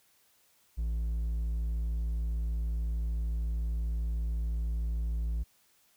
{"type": "tone with hard clipping", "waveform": "sine", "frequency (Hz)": 56.7, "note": "A#1", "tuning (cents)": -47, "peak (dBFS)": -30, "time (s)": [0.77, 5.44], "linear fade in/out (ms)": 20, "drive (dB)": 3, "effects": ["white hiss -67 dBFS RMS until 5.96 s"]}